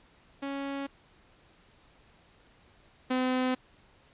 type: tone pair in turn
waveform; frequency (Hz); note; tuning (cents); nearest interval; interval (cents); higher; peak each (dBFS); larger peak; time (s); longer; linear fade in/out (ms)
sawtooth; 277.2 / 255.6; C#4 / C4; 0 / -40; minor second; 140; first; -29 / -22; second; 0.42-0.87 / 3.1-3.55; neither; 10
effects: pink hiss -61 dBFS RMS until 4.13 s + resampled to 8000 Hz